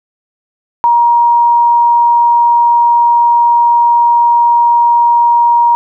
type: tone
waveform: sine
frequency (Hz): 946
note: A#5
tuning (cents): +25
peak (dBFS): -5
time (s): 0.84-5.75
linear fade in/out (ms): 0
effects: none